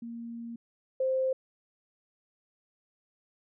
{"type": "tone pair in turn", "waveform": "sine", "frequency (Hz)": [233.1, 523.3], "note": ["A#3", "C5"], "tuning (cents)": [0, 0], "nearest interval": "octave + major second", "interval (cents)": 1400, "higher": "second", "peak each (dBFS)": [-37, -25], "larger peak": "second", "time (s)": [[0.02, 0.56], [1, 1.33]], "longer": "first", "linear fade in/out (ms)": 5, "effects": []}